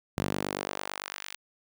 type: tone with high-pass filter sweep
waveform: sawtooth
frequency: 48.91 Hz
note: G1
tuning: 3 cents flat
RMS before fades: -35 dBFS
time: 0.17-1.36 s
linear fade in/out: 10 ms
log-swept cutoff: 130 to 2600 Hz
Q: 0.9
effects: none